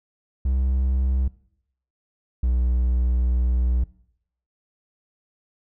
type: tone pair in turn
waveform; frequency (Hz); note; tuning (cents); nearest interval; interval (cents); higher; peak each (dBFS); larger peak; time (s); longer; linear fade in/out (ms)
triangle; 65.1 / 61.45; C2 / B1; -8 / -8; minor second; 100; first; -17 / -16; second; 0.45-1.28 / 2.43-3.84; second; 5
effects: noise-tail reverb RT60 0.7 s tail -20 dB re dry